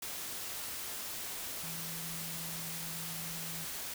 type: tone in noise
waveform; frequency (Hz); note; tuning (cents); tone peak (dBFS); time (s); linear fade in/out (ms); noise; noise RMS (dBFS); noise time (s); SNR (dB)
sine; 164.81; E3; 0; -46; 1.63-3.65; 5; white; -41; 0.02-3.94; -8
effects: none